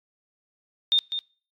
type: tone with echo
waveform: sine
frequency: 3644 Hz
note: A#7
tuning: 40 cents flat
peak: -17 dBFS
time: 0.92-0.99 s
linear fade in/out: 0 ms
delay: 200 ms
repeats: 1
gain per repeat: -9 dB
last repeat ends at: 1.19 s
effects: noise-tail reverb RT60 0.4 s tail -23 dB re dry + AAC 64 kbps